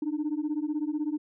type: beating tone pair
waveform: sine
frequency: 293.7 / 309.7 Hz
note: D4 / D#4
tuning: 0 / -8 cents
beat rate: 16 Hz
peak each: -29 dBFS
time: 0.02-1.18 s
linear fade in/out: 5 ms
effects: tanh soft clip ceiling -23 dBFS